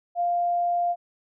sine tone, 698.5 Hz, F5, in tune, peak -21 dBFS, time 0.15-0.96 s, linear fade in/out 50 ms, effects none

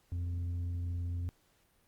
sine tone with tanh clipping, 87.31 Hz, F2, in tune, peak -34 dBFS, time 0.12-1.29 s, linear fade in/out 0 ms, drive 4 dB, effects pink hiss -70 dBFS RMS until 1.87 s + Opus 48 kbps

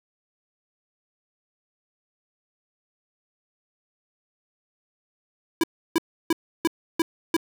square tone bursts, 329.6 Hz, E4, in tune, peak -18 dBFS, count 6, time 5.61-7.366 s, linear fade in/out 2 ms, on 26 ms, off 320 ms, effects none

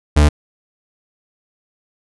40% pulse tone, 74.2 Hz, D2, 18 cents sharp, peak -7 dBFS, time 0.16-0.29 s, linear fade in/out 10 ms, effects resampled to 24000 Hz

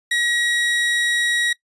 30% pulse tone, 1906 Hz, A#6, 38 cents sharp, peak -15 dBFS, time 0.11-1.53 s, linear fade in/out 5 ms, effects noise-tail reverb RT60 0.1 s tail -21 dB re dry + resampled to 24000 Hz

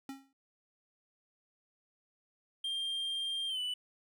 square tone with exponential decay, 271.2 Hz, C#4, 38 cents flat, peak -39 dBFS, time 0.09-0.33 s, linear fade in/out 2 ms, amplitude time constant 51 ms
triangle tone with pitch glide, 3191 to 2977 Hz, G7 to F#7, +30 to +10 cents, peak -32 dBFS, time 2.64-3.74 s, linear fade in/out 5 ms, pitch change -120 cents, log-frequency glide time 3.48-3.6 s
effects none

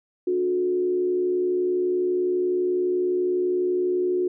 sine tone with frequency modulation, 362.3 Hz, F#4, 36 cents flat, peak -20 dBFS, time 0.27-4.28 s, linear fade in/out 5 ms, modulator 71.9 Hz, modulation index 0.44, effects none

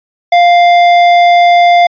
sine tone with hard clipping, 698.5 Hz, F5, in tune, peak -5 dBFS, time 0.32-1.87 s, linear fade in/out 5 ms, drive 11 dB, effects resampled to 11025 Hz

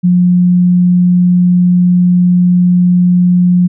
sine tone, 178.5 Hz, F3, 38 cents sharp, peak -5 dBFS, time 0.03-3.68 s, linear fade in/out 20 ms, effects none

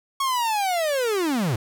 45% pulse linear sweep, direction down, 1108.7 to 99.6 Hz, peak -21 dBFS, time 0.2-1.56 s, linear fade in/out 5 ms, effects none

